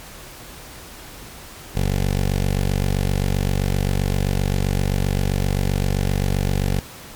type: tone with notch filter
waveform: 15% pulse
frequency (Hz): 47.66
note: G1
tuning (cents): -48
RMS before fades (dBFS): -20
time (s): 1.75-6.8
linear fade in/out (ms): 10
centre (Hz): 1200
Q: 1.4
effects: pink hiss -39 dBFS RMS until 7.15 s + MP3 96 kbps